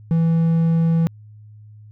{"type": "tone", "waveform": "triangle", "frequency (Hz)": 164.81, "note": "E3", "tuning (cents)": 0, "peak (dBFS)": -12, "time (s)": [0.11, 1.07], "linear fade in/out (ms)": 0, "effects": ["added 106 Hz sine -40 dBFS peak until 1.91 s"]}